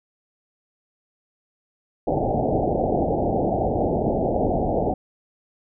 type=low-pass noise; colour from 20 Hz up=white; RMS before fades=-22 dBFS; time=2.07-4.94 s; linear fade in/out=5 ms; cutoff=800 Hz; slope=96 dB/octave; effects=none